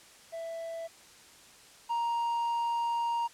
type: tone pair in turn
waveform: triangle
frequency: 662 / 936.2 Hz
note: E5 / A#5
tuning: +7 / +7 cents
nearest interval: tritone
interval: 600 cents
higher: second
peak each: -34 / -26 dBFS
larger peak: second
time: 0.32-0.88 / 1.89-3.28 s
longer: second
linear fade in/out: 20 ms
effects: white hiss -55 dBFS RMS until 3.33 s + low-pass 9000 Hz 12 dB/octave